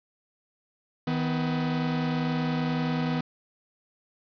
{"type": "tone pair together", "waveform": "45% pulse", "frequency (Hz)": [159, 249.5], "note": ["D#3", "B3"], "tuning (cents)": [38, 18], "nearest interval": "minor sixth", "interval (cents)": 780, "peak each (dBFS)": [-28, -28], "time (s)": [1.07, 3.21], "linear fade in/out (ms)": 5, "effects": ["resampled to 11025 Hz", "8-bit"]}